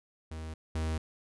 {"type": "tone pair in turn", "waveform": "45% pulse", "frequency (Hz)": [79.4, 79.4], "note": ["D#2", "D#2"], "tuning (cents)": [36, 36], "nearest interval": "unison", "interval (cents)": 0, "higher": "neither", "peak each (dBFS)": [-38, -30], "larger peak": "second", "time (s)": [[0.31, 0.54], [0.75, 0.98]], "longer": "neither", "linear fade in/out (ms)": 5, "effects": ["resampled to 24000 Hz"]}